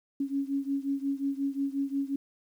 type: beating tone pair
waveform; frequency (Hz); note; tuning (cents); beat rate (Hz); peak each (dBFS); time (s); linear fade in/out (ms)
sine; 274.9 / 280.5; C#4 / C#4; -14 / +21; 5.6; -30 / -32; 0.2-2.16; 5
effects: 10-bit